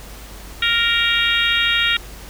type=harmonic tone; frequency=466.2 Hz; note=A#4; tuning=in tune; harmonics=3 / 4 / 5 / 6 / 7 / 8; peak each=-22 / -22 / -22 / -22 / -22 / -22 dBFS; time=0.62-1.97 s; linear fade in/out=5 ms; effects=added 50 Hz sine -37 dBFS peak until 2.29 s + pink hiss -39 dBFS RMS until 2.29 s